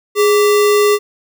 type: tone with sample-and-hold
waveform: sine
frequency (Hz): 415.3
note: G#4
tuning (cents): 0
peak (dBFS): -8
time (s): 0.15-0.99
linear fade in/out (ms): 50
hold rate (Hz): 1575
effects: none